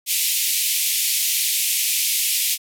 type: band-pass noise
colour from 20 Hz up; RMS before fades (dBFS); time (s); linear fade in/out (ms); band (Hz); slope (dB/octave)
white; -21; 0.06-2.58; 50; 2200 to 15000; 48
effects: none